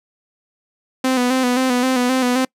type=tone with vibrato; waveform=sawtooth; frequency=253.3 Hz; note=B3; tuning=44 cents sharp; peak=-11 dBFS; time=1.04-2.45 s; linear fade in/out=5 ms; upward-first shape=square; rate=3.8 Hz; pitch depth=43 cents each way; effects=noise-tail reverb RT60 0.1 s tail -26 dB re dry + low-pass 12000 Hz 12 dB/octave